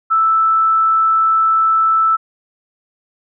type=tone; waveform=sine; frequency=1318.5 Hz; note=E6; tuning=in tune; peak=-10 dBFS; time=0.1-2.17 s; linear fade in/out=20 ms; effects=none